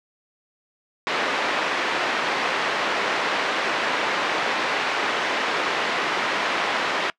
white band-pass noise, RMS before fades -24 dBFS, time 1.07-7.1 s, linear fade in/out 0 ms, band 330 to 2100 Hz, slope 12 dB/octave, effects noise-tail reverb RT60 0.1 s tail -23 dB re dry + low-pass 6000 Hz 12 dB/octave

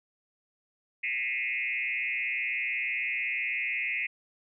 sine tone with frequency modulation, 2305 Hz, D7, 33 cents flat, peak -28 dBFS, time 1.03-4.07 s, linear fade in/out 10 ms, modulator 126 Hz, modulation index 2.5, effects none

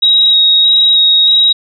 sine tone with vibrato, 3797 Hz, A#7, 31 cents sharp, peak -5 dBFS, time 0.02-1.53 s, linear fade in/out 10 ms, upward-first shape square, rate 1.6 Hz, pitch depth 10 cents each way, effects none

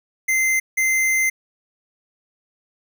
square tone bursts at uneven times, 2076 Hz, C7, 14 cents flat, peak -17 dBFS, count 2, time 0.28-0.6 / 0.77-1.3 s, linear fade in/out 10 ms, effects none

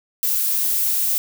violet noise, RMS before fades -20 dBFS, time 0.23-1.18 s, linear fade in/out 0 ms, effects none

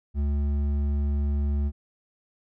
triangle tone with hard clipping, 71.7 Hz, D2, 41 cents flat, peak -24 dBFS, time 0.14-1.72 s, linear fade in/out 50 ms, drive 11 dB, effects none

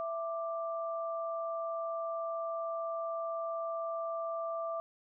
sine tone pair together, 663.3 / 1179 Hz, E5 / D6, +11 / +6 cents, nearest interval minor seventh, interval 995 cents, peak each -35 / -39 dBFS, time 0-4.8 s, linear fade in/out 0 ms, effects none

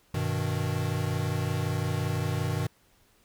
square chord, G augmented, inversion none, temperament equal, 98 / 123.47 / 155.56 Hz, G2 / B2 / D#3, 0 / 0 / 0 cents, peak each -32 dBFS, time 0.14-2.67 s, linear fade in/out 5 ms, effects pink hiss -64 dBFS RMS until 3.24 s

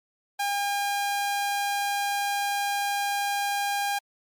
sawtooth tone, 807 Hz, G#5, 50 cents flat, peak -21 dBFS, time 0.39-3.99 s, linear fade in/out 10 ms, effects MP3 96 kbps

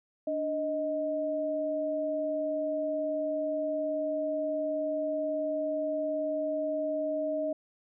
sine tone pair together, 293.7 / 625 Hz, D4 / D#5, 0 / +8 cents, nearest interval octave + minor second, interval 1308 cents, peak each -35 / -29 dBFS, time 0.27-7.53 s, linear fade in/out 5 ms, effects none

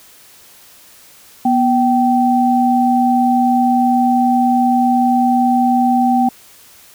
sine tone pair together, 243.8 / 774 Hz, B3 / G5, -22 / -22 cents, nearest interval octave + minor sixth, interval 2000 cents, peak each -13 dBFS, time 1.45-6.29 s, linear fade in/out 5 ms, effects white hiss -44 dBFS RMS until 6.94 s

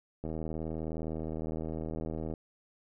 click train, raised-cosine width 2 ms, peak -24 dBFS, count 168, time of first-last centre 0.24-2.338 s, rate 79.6 Hz, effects none

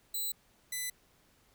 5% pulse tone pair in turn, 4000 / 2000 Hz, B7 / B6, +21 / +21 cents, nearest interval octave, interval 1200 cents, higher first, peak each -25 / -24 dBFS, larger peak second, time 0.14-0.32 / 0.72-0.9 s, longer neither, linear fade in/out 5 ms, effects pink hiss -67 dBFS RMS until 1.54 s

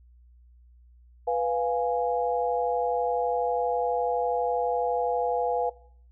sine chord, F diminished, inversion second, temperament equal, 493.9 / 698.5 / 830.6 Hz, Cb5 / F5 / Ab5, 0 / 0 / 0 cents, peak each -26 / -28 / -29 dBFS, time 1.27-5.7 s, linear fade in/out 10 ms, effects noise-tail reverb RT60 0.6 s tail -21 dB re dry + added 60 Hz sine -52 dBFS peak until 6.11 s

